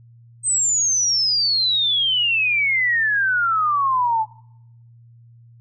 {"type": "exponential sweep", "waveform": "sine", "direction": "down", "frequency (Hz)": [8372, 857], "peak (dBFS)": -16, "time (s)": [0.43, 4.26], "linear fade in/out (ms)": 50, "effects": ["noise-tail reverb RT60 0.8 s tail -23 dB re dry", "added 117 Hz sine -45 dBFS peak until 5.6 s"]}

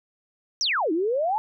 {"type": "exponential two-way sweep", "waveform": "sine", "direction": "down then up", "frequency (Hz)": [6090, 305.2, 896], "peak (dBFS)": -21, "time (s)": [0.61, 1.38], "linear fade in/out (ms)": 0, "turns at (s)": 0.92, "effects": []}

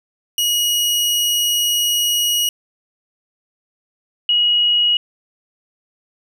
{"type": "tone pair in turn", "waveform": ["sawtooth", "sine"], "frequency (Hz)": [2900, 2900], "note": ["F#7", "F#7"], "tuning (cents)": [-35, -35], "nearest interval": "unison", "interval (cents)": 0, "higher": "neither", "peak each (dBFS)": -12, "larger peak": "neither", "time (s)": [[0.38, 2.49], [4.29, 4.97]], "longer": "first", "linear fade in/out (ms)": 2, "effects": []}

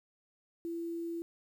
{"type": "tone with quantisation", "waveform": "sine", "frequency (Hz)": 336.9, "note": "E4", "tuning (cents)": 38, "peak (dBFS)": -35, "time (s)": [0.65, 1.22], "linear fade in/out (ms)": 0, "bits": 10, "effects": []}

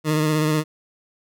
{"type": "tone with vibrato", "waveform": "20% pulse", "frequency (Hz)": 154.2, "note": "D#3", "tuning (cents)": -15, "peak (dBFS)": -13, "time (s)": [0.04, 0.64], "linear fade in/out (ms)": 50, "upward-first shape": "sine", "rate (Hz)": 16, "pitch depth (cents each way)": 29, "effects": []}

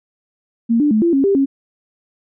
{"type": "tone with pitch steps", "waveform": "sine", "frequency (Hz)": [231.1, 294.6, 216.1, 340, 273, 395.9, 273.6], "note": ["A#3", "D4", "A3", "F4", "C#4", "G4", "C#4"], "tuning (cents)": [-15, 6, -31, -46, -26, 17, -23], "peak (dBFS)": -11, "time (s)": [0.69, 1.46], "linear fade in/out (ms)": 20, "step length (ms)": 110, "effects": []}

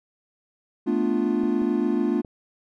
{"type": "chord", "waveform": "triangle", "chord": "B half-diminished seventh", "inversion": "third", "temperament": "equal", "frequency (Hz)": [220, 246.9, 293.7, 349.2], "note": ["A3", "B3", "D4", "F4"], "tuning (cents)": [0, 0, 0, 0], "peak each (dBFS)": -24, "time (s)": [0.86, 2.22], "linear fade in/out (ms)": 20}
{"type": "clicks", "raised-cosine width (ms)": 2, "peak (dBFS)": -27, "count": 3, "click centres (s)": [1.435, 1.619, 2.248]}
{"effects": []}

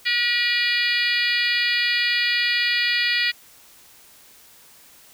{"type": "harmonic tone", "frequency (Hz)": 481.9, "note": "B4", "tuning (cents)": -43, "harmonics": [3, 4, 5, 6, 7, 8, 9, 10], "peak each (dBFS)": [-33, -22, -25, -28, -29, -32, -28, -30], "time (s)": [0.05, 3.32], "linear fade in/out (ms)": 20, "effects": ["white hiss -50 dBFS RMS until 5.13 s"]}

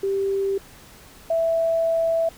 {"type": "tone pair in turn", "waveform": "sine", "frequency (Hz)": [392, 659.3], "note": ["G4", "E5"], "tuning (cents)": [0, 0], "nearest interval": "major sixth", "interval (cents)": 900, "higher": "second", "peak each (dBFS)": [-20, -18], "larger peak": "second", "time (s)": [[0.03, 0.58], [1.3, 2.29]], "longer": "second", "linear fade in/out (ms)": 5, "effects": ["pink hiss -47 dBFS RMS until 2.37 s"]}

